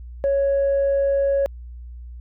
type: tone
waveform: sine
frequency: 554.4 Hz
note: C#5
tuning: in tune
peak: -15 dBFS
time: 0.24-1.46 s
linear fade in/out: 0 ms
effects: tanh soft clip ceiling -14 dBFS + added 60 Hz sine -34 dBFS peak until 2.2 s